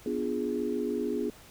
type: chord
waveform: sine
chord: B diminished seventh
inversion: none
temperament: equal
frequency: 246.9 / 293.7 / 349.2 / 415.3 Hz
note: B3 / D4 / F4 / Ab4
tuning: 0 / 0 / 0 / 0 cents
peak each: -33 / -35 / -35 / -32 dBFS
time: 0.06-1.3 s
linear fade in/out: 2 ms
effects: pink hiss -53 dBFS RMS until 1.5 s